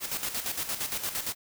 white noise with tremolo, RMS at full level -31 dBFS, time 0-1.35 s, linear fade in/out 50 ms, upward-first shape square, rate 8.7 Hz, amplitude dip 60%, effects none

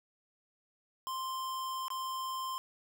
square tone with dropouts, 1046.5 Hz, C6, in tune, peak -36 dBFS, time 1.07-2.58 s, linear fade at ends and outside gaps 0 ms, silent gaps 1.882-1.903 s, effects none

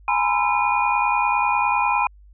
sine tone cluster, 832 / 949 / 1019 / 1337 / 2448 Hz, G#5 / A#5 / C6 / E6 / D#7, +3 / +31 / -46 / +24 / -29 cents, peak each -22 / -24 / -22 / -30 / -24 dBFS, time 0.08-2.07 s, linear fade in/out 2 ms, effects added 50 Hz sine -45 dBFS peak until 2.33 s

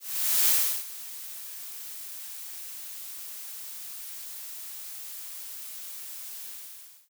blue noise with ADSR envelope, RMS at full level -21 dBFS, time 0-7.09 s, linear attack 480 ms, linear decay 360 ms, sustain -19 dB, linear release 620 ms, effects none

